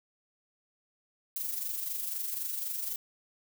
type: noise with amplitude modulation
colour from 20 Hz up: violet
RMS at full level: -33 dBFS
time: 1.36-2.96 s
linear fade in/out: 2 ms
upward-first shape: sine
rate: 23.9 Hz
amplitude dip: 50%
effects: none

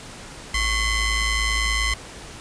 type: ring-modulated tone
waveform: sawtooth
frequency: 1045 Hz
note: C6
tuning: 2 cents flat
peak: -13 dBFS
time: 0.54-1.94 s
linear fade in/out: 5 ms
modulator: 990 Hz
effects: pink hiss -39 dBFS RMS until 2.4 s + resampled to 22050 Hz

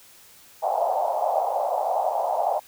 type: band-pass noise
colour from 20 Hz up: white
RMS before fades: -24 dBFS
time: 0.62-2.6 s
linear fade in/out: 20 ms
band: 600 to 820 Hz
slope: 48 dB/octave
effects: white hiss -51 dBFS RMS until 2.67 s

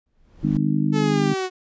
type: noise with exponential growth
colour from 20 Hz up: brown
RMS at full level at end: -30 dBFS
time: 0.06-0.57 s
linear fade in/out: 1 ms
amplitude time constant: 110 ms
type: harmonic tone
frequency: 50.7 Hz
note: G#1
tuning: 41 cents flat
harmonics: 3 / 4 / 5 / 6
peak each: -22 / -23 / -24 / -25 dBFS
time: 0.43-1.34 s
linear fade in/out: 10 ms
type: exponential sweep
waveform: sawtooth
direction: down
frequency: 439 to 366.7 Hz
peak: -19 dBFS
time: 0.92-1.5 s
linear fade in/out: 50 ms
effects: resampled to 16000 Hz

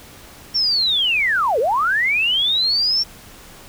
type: linear two-way sweep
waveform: sine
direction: down then up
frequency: 5530 to 415.3 to 5530 Hz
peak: -15 dBFS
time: 0.54-3.04 s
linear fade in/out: 20 ms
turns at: 1.59 s
effects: pink hiss -42 dBFS RMS until 3.68 s

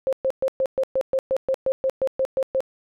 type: tone bursts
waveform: sine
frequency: 530 Hz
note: C5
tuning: 22 cents sharp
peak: -18 dBFS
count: 15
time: 0.07-2.605 s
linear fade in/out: 0 ms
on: 57 ms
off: 120 ms
effects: none

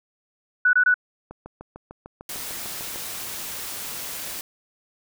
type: tone bursts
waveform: sine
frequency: 1480 Hz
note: F#6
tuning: in tune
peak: -14 dBFS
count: 3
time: 0.65-0.942 s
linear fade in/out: 5 ms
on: 82 ms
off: 23 ms
type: click train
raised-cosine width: 1 ms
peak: -24 dBFS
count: 12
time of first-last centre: 1.31-2.959 s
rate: 6.67 Hz
type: noise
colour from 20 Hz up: white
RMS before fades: -33 dBFS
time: 2.29-4.41 s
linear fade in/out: 2 ms
effects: none

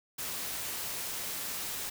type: noise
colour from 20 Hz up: white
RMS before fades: -37 dBFS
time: 0.18-1.9 s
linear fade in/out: 10 ms
effects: none

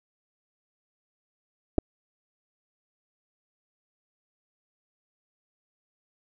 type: clicks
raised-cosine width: 2 ms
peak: -10 dBFS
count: 2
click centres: 1.782 / 1.785 s
effects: none

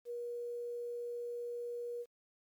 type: tone with quantisation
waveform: sine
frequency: 478.6 Hz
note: A#4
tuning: 46 cents sharp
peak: -38 dBFS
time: 0.05-2.06 s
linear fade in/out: 50 ms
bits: 11
effects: MP3 96 kbps

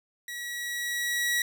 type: tone with level ramp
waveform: sawtooth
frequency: 1924 Hz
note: B6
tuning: 46 cents flat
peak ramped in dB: -32 to -20 dBFS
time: 0.28-1.42 s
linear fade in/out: 2 ms
effects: none

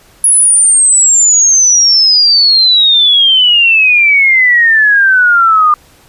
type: exponential sweep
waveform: sine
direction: down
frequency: 10548 to 1204 Hz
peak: -4 dBFS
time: 0.24-5.74 s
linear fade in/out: 2 ms
effects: pink hiss -44 dBFS RMS until 6.08 s + resampled to 32000 Hz

